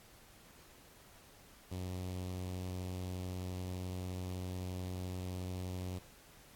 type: tone with notch filter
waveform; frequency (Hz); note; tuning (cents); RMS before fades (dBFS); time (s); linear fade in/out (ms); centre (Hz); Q
sawtooth; 91.6; F#2; -17; -41; 1.71-5.99; 10; 1500; 0.79
effects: pink hiss -60 dBFS RMS until 6.55 s + AAC 64 kbps